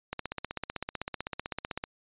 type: click train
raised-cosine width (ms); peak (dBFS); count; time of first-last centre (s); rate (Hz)
0.3; -17; 28; 0.13-1.839; 15.8
effects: resampled to 8000 Hz